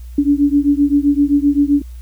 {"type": "beating tone pair", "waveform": "sine", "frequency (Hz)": [283.4, 291.1], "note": ["C#4", "D4"], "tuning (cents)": [38, -15], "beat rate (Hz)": 7.7, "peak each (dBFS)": [-13, -14], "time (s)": [0.18, 1.82], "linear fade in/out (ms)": 5, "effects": ["added 60 Hz sine -29 dBFS peak until 2.01 s", "white hiss -52 dBFS RMS until 2.01 s"]}